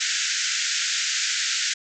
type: band-pass noise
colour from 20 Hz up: white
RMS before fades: -25 dBFS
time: 0-1.74 s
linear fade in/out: 10 ms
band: 1400 to 7400 Hz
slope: 96 dB/octave
effects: none